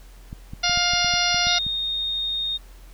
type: clicks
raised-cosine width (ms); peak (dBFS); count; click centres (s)
5; -22; 10; 0.329 / 0.535 / 0.696 / 0.774 / 0.936 / 1.046 / 1.139 / 1.345 / 1.47 / 1.666
type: harmonic tone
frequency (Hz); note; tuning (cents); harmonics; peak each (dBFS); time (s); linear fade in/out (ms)
705; F5; +16; 1 / 2 / 3 / 4 / 5 / 6 / 7 / 8; -27 / -27 / -27 / -27 / -27 / -27 / -27 / -27; 0.63-1.59; 10
type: tone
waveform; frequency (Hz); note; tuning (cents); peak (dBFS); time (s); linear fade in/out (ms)
sine; 3694; A#7; -16; -23; 1.46-2.58; 20
effects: added 43 Hz sine -42 dBFS peak until 2.93 s + pink hiss -53 dBFS RMS until 2.93 s